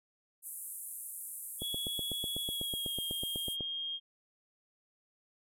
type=band-pass noise; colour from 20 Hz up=white; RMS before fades=-44 dBFS; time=0.42-3.57 s; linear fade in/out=50 ms; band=8600 to 13000 Hz; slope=48 dB/octave
type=tone with pitch glide; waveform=sine; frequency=3361 to 3232 Hz; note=G#7 to G#7; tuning=+20 to -48 cents; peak=-35 dBFS; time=1.59-4 s; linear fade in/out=50 ms; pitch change=-68 cents; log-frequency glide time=2.43-3.01 s
type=click train; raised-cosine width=2 ms; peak=-27 dBFS; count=17; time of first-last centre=1.62-3.608 s; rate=8.05 Hz
effects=none